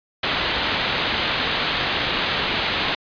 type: low-pass noise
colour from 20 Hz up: white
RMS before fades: -23 dBFS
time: 0.23-2.95 s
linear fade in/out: 5 ms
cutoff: 4100 Hz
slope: 48 dB/octave
effects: resampled to 11025 Hz